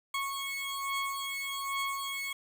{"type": "beating tone pair", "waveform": "20% pulse", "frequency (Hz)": [1100, 1101.2], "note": ["C#6", "C#6"], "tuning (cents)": [-14, -12], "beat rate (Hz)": 1.2, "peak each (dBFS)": -31, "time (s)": [0.14, 2.33], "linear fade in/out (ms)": 5, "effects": ["9-bit"]}